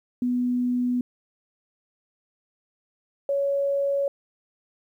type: tone pair in turn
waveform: sine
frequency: 246.9 / 558.9 Hz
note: B3 / C#5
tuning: 0 / +14 cents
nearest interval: octave + major second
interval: 1414 cents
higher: second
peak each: -21 dBFS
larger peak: neither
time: 0.22-1.01 / 3.29-4.08 s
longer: neither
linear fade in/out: 2 ms
effects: 10-bit